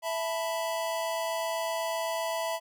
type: chord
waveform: square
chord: E suspended fourth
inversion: none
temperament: equal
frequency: 659.3 / 880 / 987.8 Hz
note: E5 / A5 / B5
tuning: 0 / 0 / 0 cents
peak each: -32 / -38 / -36 dBFS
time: 0.02-2.6 s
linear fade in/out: 50 ms
effects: none